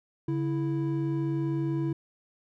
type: tone pair together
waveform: triangle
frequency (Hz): 141.56 / 329.2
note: C#3 / E4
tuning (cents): +37 / -2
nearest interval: octave + minor third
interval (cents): 1461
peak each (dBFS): -27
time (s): 0.28-1.93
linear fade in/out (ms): 5
effects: none